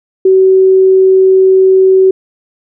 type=tone; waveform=sine; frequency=378.9 Hz; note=F#4; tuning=41 cents sharp; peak=-3 dBFS; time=0.25-2.11 s; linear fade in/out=5 ms; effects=none